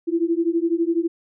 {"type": "beating tone pair", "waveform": "sine", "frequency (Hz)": [329.6, 341.6], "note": ["E4", "F4"], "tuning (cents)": [0, -38], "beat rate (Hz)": 12, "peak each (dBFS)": -21, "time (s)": [0.07, 1.08], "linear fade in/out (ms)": 20, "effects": []}